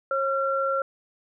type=tone pair together; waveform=sine; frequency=542 / 1365.8 Hz; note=C#5 / F6; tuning=-39 / -39 cents; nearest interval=octave + major third; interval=1600 cents; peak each=-25 dBFS; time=0.11-0.82 s; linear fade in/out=2 ms; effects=none